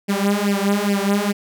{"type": "tone with flanger", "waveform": "sawtooth", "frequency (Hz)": 201.5, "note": "G3", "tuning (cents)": 48, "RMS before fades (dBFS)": -19, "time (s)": [0.08, 1.33], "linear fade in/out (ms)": 20, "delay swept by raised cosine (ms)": [0.38, 4.88], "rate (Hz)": 2.4, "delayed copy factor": 0.95, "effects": []}